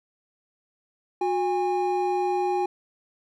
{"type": "tone pair together", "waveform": "triangle", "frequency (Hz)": [363, 815], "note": ["F#4", "G#5"], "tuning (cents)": [-33, -33], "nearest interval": "octave + major second", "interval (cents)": 1400, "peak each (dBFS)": -23, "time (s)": [1.21, 2.66], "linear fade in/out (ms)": 5, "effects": []}